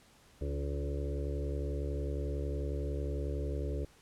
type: harmonic tone with a mistuned harmonic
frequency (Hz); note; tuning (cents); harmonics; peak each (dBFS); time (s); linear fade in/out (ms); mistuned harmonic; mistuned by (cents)
71; C#2; +42; 1 / 2 / 4 / 5 / 6 / 7 / 8; -34 / -42 / -44 / -45 / -43 / -46 / -47; 0.41-3.85; 5; 5; -17
effects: pink hiss -62 dBFS RMS until 4.01 s + low-pass 11000 Hz 12 dB/octave